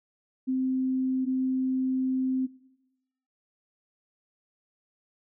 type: tone pair in turn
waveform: sine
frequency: 260 / 260 Hz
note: C4 / C4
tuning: -11 / -11 cents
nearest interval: unison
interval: 0 cents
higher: neither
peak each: -24 dBFS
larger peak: neither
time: 0.47-1.26 / 1.26-2.47 s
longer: second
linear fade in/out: 20 ms
effects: noise-tail reverb RT60 0.9 s tail -19 dB re dry